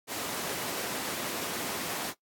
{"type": "high-pass noise", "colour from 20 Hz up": "pink", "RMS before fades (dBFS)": -35, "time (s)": [0.07, 2.14], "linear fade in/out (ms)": 50, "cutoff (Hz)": 240, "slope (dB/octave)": 12, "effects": ["noise-tail reverb RT60 0.1 s tail -17 dB re dry", "AAC 64 kbps"]}